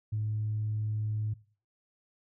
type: tone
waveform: sine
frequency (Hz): 107.3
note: A2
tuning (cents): -43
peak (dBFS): -28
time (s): 0.12-1.34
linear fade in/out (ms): 10
effects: noise-tail reverb RT60 0.4 s tail -19 dB re dry + tanh soft clip ceiling -24 dBFS